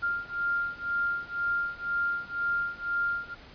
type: beating tone pair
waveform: sine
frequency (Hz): 1396.9 / 1398.9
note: F6 / F6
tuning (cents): 0 / +2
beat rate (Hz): 2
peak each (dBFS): -31 / -30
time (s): 0.02-3.35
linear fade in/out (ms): 20
effects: pink hiss -50 dBFS RMS until 3.54 s + resampled to 11025 Hz